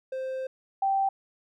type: tone pair in turn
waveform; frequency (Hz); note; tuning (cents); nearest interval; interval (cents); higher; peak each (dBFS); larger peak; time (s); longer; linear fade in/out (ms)
triangle / sine; 523.3 / 780.4; C5 / G5; 0 / -8; perfect fifth; 692; second; -28 / -22; second; 0.12-0.47 / 0.82-1.09; first; 5
effects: none